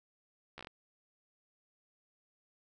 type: slowing click train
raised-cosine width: 0.3 ms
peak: -30 dBFS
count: 6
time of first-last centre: 0.58-0.671 s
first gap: 13 ms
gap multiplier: 1.17
effects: none